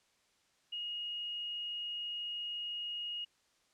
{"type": "tone", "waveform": "sine", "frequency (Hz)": 2873, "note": "F7", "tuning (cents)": 48, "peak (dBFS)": -37, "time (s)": [0.72, 3.25], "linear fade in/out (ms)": 10, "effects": ["white hiss -72 dBFS RMS until 3.73 s", "low-pass 7000 Hz 12 dB/octave"]}